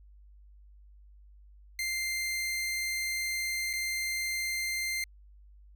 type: tone with dropouts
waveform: sawtooth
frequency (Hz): 2093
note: C7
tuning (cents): 0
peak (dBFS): -27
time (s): 1.79-5.04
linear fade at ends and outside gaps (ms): 2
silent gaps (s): 3.731-3.735
effects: added 50 Hz sine -52 dBFS peak until 5.75 s